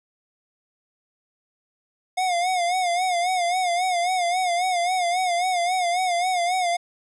square tone with vibrato, 718 Hz, F5, 48 cents sharp, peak -21 dBFS, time 2.17-6.77 s, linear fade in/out 10 ms, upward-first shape sine, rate 3.7 Hz, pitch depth 78 cents each way, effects resampled to 24000 Hz

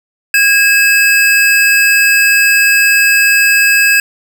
square tone pair together, 1637.9 / 2600 Hz, G#6 / E7, -24 / -24 cents, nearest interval minor sixth, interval 800 cents, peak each -10 dBFS, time 0.34-4 s, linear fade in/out 2 ms, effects none

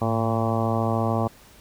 harmonic tone with a mistuned harmonic, 113.6 Hz, A#2, 44 cents flat, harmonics 1 / 2 / 3 / 4 / 5 / 6 / 7 / 8 / 9 / 10, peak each -25 / -27 / -32 / -32 / -30 / -30 / -31 / -36 / -34 / -34 dBFS, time 0.01-1.28 s, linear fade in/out 10 ms, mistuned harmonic 1, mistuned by -83 cents, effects pink hiss -51 dBFS RMS until 1.6 s

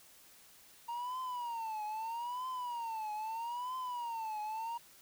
triangle tone with vibrato, 932.3 Hz, A#5, in tune, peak -35 dBFS, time 0.88-4.78 s, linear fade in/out 10 ms, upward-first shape triangle, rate 0.78 Hz, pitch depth 180 cents each way, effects white hiss -60 dBFS RMS until 5.01 s

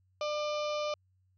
harmonic tone, 598 Hz, D5, 31 cents sharp, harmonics 1 / 2 / 4 / 5 / 6 / 7 / 8 / 9 / 10, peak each -32 / -38 / -44 / -46 / -48 / -49 / -50 / -51 / -52 dBFS, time 0.21-0.94 s, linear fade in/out 2 ms, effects added 93 Hz sine -67 dBFS peak until 1.37 s

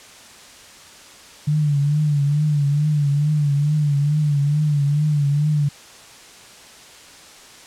sine tone with vibrato, 146.83 Hz, D3, in tune, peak -15 dBFS, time 1.47-5.69 s, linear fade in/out 10 ms, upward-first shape triangle, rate 2.3 Hz, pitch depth 79 cents each way, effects white hiss -43 dBFS RMS until 7.66 s + low-pass 8000 Hz 12 dB/octave

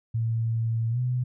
sine tone with pitch glide, 113.9 to 124.93 Hz, A#2 to B2, -40 to +20 cents, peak -23 dBFS, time 0.14-1.24 s, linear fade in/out 10 ms, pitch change +160 cents, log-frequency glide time 0.9-0.99 s, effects none

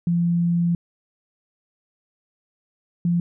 sine tone pair in turn, 171.6 / 172.69 Hz, F3 / F3, -30 / -19 cents, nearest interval unison, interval 11 cents, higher second, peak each -17 dBFS, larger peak neither, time 0.07-0.75 / 3.05-3.2 s, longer first, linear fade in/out 2 ms, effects none

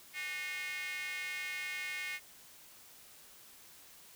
square tone with high-pass filter, 165.7 Hz, E3, 9 cents sharp, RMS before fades -40 dBFS, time 0.13-2.2 s, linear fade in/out 50 ms, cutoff 2100 Hz, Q 5.9, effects white hiss -57 dBFS RMS until 4.15 s

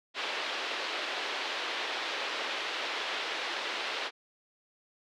white band-pass noise, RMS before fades -35 dBFS, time 0.14-4.11 s, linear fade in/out 50 ms, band 340 to 3800 Hz, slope 24 dB/octave, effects none

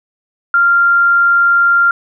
sine tone, 1390 Hz, F6, 9 cents flat, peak -7 dBFS, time 0.54-1.91 s, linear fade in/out 2 ms, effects none

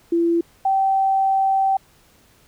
sine tone pair in turn, 338 / 774.3 Hz, E4 / G5, +43 / -22 cents, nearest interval octave + major second, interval 1435 cents, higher second, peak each -15 dBFS, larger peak neither, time 0.12-0.41 / 0.65-1.77 s, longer second, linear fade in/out 5 ms, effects pink hiss -55 dBFS RMS until 2.47 s

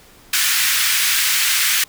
pink high-pass noise, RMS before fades -17 dBFS, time 0.33-1.84 s, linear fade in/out 5 ms, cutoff 1600 Hz, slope 24 dB/octave, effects pink hiss -47 dBFS RMS until 1.88 s

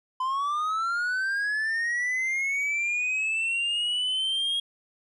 triangle linear sweep, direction up, 1015 to 3283 Hz, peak -23 dBFS, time 0.2-4.6 s, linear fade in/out 5 ms, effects resampled to 24000 Hz

